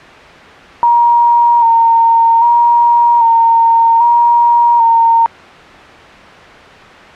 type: tone with vibrato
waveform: sine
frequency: 932.3 Hz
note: A#5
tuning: in tune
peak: -5 dBFS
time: 0.83-5.26 s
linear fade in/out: 0 ms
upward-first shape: square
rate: 0.63 Hz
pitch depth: 26 cents each way
effects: white hiss -33 dBFS RMS until 7.15 s + low-pass 2000 Hz 12 dB/octave